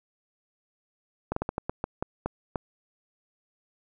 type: slowing click train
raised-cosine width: 1 ms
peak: -14 dBFS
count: 10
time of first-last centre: 1.32-2.558 s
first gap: 44 ms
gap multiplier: 1.27
effects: none